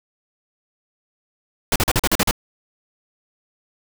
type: noise bursts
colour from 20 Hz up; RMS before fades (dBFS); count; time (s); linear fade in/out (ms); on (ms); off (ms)
pink; -17; 8; 1.72-2.311; 2; 38; 41
effects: none